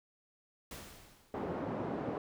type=noise with exponential decay; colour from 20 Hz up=pink; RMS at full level=-45 dBFS; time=0.71-1.77 s; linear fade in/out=2 ms; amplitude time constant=230 ms
type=band-pass noise; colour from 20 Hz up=pink; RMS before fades=-38 dBFS; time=1.34-2.18 s; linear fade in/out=2 ms; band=190 to 760 Hz; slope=12 dB/octave
effects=none